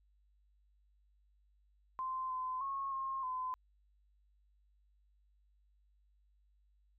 sine tone with pitch steps, 1039 / 1026 / 1092 / 1071 / 1021 Hz, C6 / C6 / C#6 / C6 / C6, -12 / -34 / -26 / +40 / -43 cents, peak -36 dBFS, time 1.99-3.54 s, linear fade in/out 0 ms, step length 310 ms, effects added 50 Hz sine -68 dBFS peak until 6.98 s

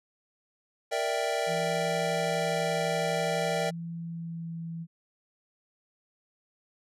square chord, E half-diminished seventh, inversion second, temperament equal, 466.2 / 587.3 / 659.3 / 784 Hz, Bb4 / D5 / E5 / G5, 0 / 0 / 0 / 0 cents, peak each -34 / -33 / -33 / -34 dBFS, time 0.91-3.71 s, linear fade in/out 20 ms
sine tone with vibrato, 166.8 Hz, E3, 21 cents sharp, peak -34 dBFS, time 1.46-4.87 s, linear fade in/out 50 ms, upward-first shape sine, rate 0.54 Hz, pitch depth 11 cents each way
effects low-pass 10000 Hz 12 dB/octave

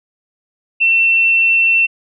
sine tone, 2696 Hz, E7, 38 cents sharp, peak -9 dBFS, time 0.8-1.87 s, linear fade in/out 20 ms, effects none

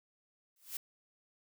blue noise with exponential growth, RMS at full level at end -36 dBFS, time 0.56-0.77 s, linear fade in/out 2 ms, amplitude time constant 44 ms, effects none

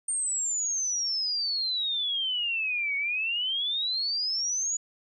sine exponential two-way sweep, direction down then up, 8830 to 2216 to 6920 Hz, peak -26 dBFS, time 0.08-4.77 s, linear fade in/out 5 ms, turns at 2.96 s, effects none

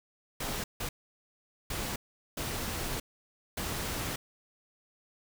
pink noise bursts at uneven times, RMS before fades -35 dBFS, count 5, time 0.4-0.64 / 0.8-0.89 / 1.7-1.96 / 2.37-3 / 3.57-4.16 s, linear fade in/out 5 ms, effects none

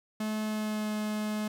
45% pulse tone with pitch glide, 215.4 to 212.7 Hz, A3 to G#3, -37 to +42 cents, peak -30 dBFS, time 0.2-1.48 s, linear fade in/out 5 ms, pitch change -21 cents, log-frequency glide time 0.43-0.93 s, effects none

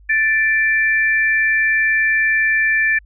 sine tone pair together, 1759.8 / 2349 Hz, A6 / D7, 0 / 0 cents, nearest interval perfect fourth, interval 500 cents, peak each -14 / -19 dBFS, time 0.09-2.99 s, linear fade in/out 10 ms, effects added 50 Hz sine -43 dBFS peak until 3.05 s

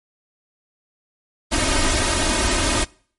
pink noise with comb filter, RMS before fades -19 dBFS, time 1.51-2.85 s, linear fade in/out 20 ms, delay 3.2 ms, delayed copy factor +1, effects noise-tail reverb RT60 0.5 s tail -24 dB re dry + MP3 48 kbps

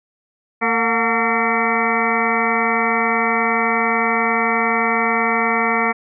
harmonic tone with a mistuned harmonic, 227.8 Hz, A#3, 40 cents flat, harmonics 1 / 2 / 3 / 4 / 5 / 6 / 8 / 9 / 10, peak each -24 / -24 / -24 / -24 / -24 / -24 / -24 / -24 / -24 dBFS, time 0.61-5.93 s, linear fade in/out 20 ms, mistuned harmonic 3, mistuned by +78 cents, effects none

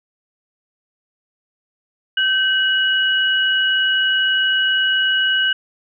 sine tone pair together, 1545.4 / 2922 Hz, G6 / F#7, -25 / -22 cents, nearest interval major seventh, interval 1103 cents, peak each -17 dBFS, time 2.17-5.53 s, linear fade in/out 5 ms, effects none

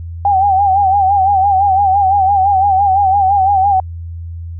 sine tone with vibrato, 784 Hz, G5, in tune, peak -8 dBFS, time 0.25-3.8 s, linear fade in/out 2 ms, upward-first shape sine, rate 5.9 Hz, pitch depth 77 cents each way, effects added 84 Hz sine -23 dBFS peak until 4.59 s

